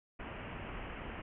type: low-pass noise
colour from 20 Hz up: pink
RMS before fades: -44 dBFS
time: 0.19-1.22 s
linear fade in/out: 10 ms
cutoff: 3000 Hz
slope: 96 dB/octave
effects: none